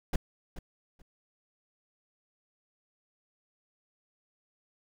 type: noise with echo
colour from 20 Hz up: brown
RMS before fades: -25 dBFS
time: 0.13-0.16 s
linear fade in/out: 5 ms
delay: 430 ms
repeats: 2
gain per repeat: -14 dB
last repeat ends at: 1.02 s
effects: none